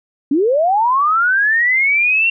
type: linear sweep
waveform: sine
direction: up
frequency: 260.5 to 2749 Hz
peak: -11 dBFS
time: 0.31-2.3 s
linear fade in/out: 5 ms
effects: none